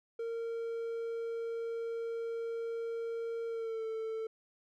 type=tone with pitch glide; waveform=triangle; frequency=460.3 to 444.4 Hz; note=A#4 to A4; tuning=-22 to +17 cents; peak=-33 dBFS; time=0.19-4.27 s; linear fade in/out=5 ms; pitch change=-61 cents; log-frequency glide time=3.47-3.85 s; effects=none